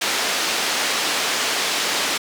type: band-pass noise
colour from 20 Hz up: white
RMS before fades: -22 dBFS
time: 0.01-2.18 s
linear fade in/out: 10 ms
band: 270 to 5000 Hz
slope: 12 dB/octave
effects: none

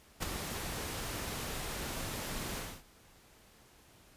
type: noise with ADSR envelope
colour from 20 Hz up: pink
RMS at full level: -33 dBFS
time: 0.2-2.83 s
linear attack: 29 ms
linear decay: 8 ms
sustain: -6 dB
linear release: 260 ms
effects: pink hiss -61 dBFS RMS until 4.16 s + resampled to 32000 Hz

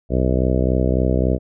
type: harmonic tone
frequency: 63.6 Hz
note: C2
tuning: 48 cents flat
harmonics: 1 / 2 / 3 / 4 / 5 / 6 / 7 / 8 / 9 / 10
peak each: -19 / -22 / -24 / -25 / -26 / -27 / -27 / -28 / -29 / -29 dBFS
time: 0.09-1.39 s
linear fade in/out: 50 ms
effects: none

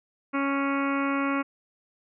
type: harmonic tone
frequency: 277.2 Hz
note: C#4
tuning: in tune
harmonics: 1 / 2 / 3 / 4 / 5 / 6 / 7 / 8 / 9 / 10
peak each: -26 / -34 / -39 / -31 / -33 / -44 / -40 / -37 / -40 / -46 dBFS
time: 0.33-1.43 s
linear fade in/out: 20 ms
effects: none

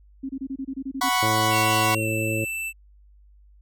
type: tone bursts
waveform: sine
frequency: 268.3 Hz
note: C4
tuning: 44 cents sharp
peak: -27 dBFS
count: 10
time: 0.23-1.094 s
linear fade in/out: 10 ms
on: 63 ms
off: 26 ms
type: chord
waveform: sawtooth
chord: F# suspended fourth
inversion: none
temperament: equal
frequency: 740 / 987.8 / 1108.7 Hz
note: F#5 / B5 / C#6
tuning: 0 / 0 / 0 cents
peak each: -21 dBFS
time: 1.01-1.95 s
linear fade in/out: 5 ms
type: harmonic tone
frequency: 110 Hz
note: A2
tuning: in tune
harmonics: 1 / 2 / 3 / 4 / 5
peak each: -27 / -34 / -29 / -35 / -31 dBFS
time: 1.22-2.45 s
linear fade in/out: 10 ms
type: tone with pitch glide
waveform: square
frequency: 2732 to 2656 Hz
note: F7 to E7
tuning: -39 to +12 cents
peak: -28 dBFS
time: 1.5-2.73 s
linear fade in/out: 50 ms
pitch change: -49 cents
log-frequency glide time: 1.99-2.08 s
effects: added 50 Hz sine -50 dBFS peak until 3.61 s

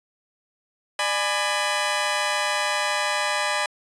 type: chord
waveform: 15% pulse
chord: G# diminished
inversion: second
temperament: just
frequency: 598 / 830.6 / 996.7 Hz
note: D5 / G#5 / B5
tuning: +31 / 0 / +16 cents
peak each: -20 dBFS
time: 0.99-3.66 s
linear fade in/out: 2 ms
effects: resampled to 22050 Hz

